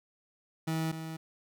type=tone pair in turn; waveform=30% pulse; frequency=160.7 / 160.7 Hz; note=E3 / E3; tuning=-44 / -44 cents; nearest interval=unison; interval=0 cents; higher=neither; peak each=-27 / -35 dBFS; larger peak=first; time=0.67-0.92 / 0.92-1.17 s; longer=neither; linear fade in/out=10 ms; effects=none